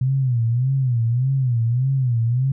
sine tone with vibrato, 124.7 Hz, B2, 17 cents sharp, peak -16 dBFS, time 0.01-2.52 s, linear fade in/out 5 ms, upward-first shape sine, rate 1.7 Hz, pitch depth 150 cents each way, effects none

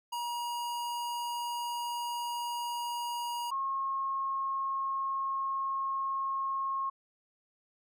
square / sine tone pair in turn, 954 / 1081.8 Hz, A#5 / C#6, +40 / -43 cents, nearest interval major second, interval 217 cents, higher second, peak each -34 / -30 dBFS, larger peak second, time 0.12-3.51 / 3.51-6.9 s, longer neither, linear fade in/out 10 ms, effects none

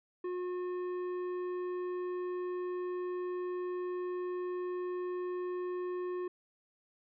sine tone with tanh clipping, 360 Hz, F#4, 47 cents flat, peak -36 dBFS, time 0.24-6.28 s, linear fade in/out 5 ms, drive 10 dB, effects none

